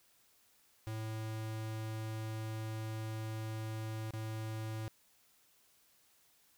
square tone with dropouts, 110 Hz, A2, in tune, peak -39 dBFS, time 0.87-4.88 s, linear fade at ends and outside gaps 0 ms, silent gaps 4.107-4.136 s, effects white hiss -69 dBFS RMS until 6.57 s

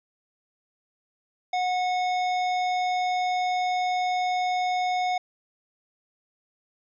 sine tone with hard clipping, 730 Hz, F#5, 24 cents flat, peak -25 dBFS, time 1.53-5.18 s, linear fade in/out 5 ms, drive 14 dB, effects resampled to 16000 Hz

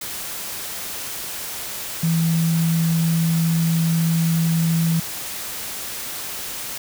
sine tone in noise, 164.81 Hz, E3, in tune, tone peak -16 dBFS, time 2.03-5 s, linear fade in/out 5 ms, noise white, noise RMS -30 dBFS, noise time 0.01-6.78 s, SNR +11 dB, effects none

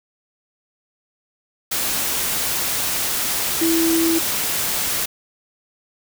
sine tone in noise, 329.6 Hz, E4, in tune, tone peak -16 dBFS, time 3.61-4.19 s, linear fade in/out 10 ms, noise white, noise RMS -22 dBFS, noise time 1.71-5.06 s, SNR +3 dB, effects none

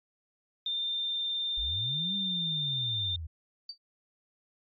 sine tone with vibrato, 3600 Hz, A7, 39 cents sharp, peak -29 dBFS, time 0.66-3.16 s, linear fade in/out 2 ms, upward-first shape square, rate 19 Hz, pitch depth 10 cents each way
sine linear two-way sweep, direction up then down, 45.19 to 200.3 to 75.3 Hz, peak -35 dBFS, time 1.57-3.27 s, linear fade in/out 10 ms, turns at 2.15 s
sine tone with exponential decay, 4619 Hz, D8, 30 cents flat, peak -33 dBFS, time 3.69-3.78 s, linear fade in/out 5 ms, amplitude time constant 18 ms
effects MP3 32 kbps

